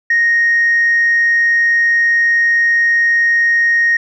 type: tone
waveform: sine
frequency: 1864.7 Hz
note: A#6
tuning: in tune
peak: -8 dBFS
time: 0.1-3.97 s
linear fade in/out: 5 ms
effects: tanh soft clip ceiling -6 dBFS